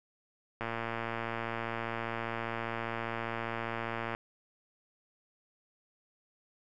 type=click train; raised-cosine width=0.5 ms; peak=-20 dBFS; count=408; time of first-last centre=0.61-4.149 s; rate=115 Hz; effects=none